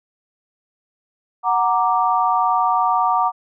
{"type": "chord", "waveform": "sine", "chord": "Gb augmented", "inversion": "none", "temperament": "equal", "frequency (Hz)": [740, 932.3, 1174.7], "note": ["Gb5", "Bb5", "D6"], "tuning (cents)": [0, 0, 0], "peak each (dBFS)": [-19, -19, -19], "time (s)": [1.43, 3.32], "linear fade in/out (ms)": 50, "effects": []}